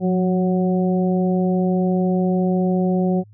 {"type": "harmonic tone with a mistuned harmonic", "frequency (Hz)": 185, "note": "F#3", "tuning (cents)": 0, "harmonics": [1, 2, 3, 4], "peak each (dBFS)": [-17, -23, -27, -29], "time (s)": [0, 3.24], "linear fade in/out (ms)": 50, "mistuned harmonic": 1, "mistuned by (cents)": -34, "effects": ["added 105 Hz sine -44 dBFS peak until 3.33 s"]}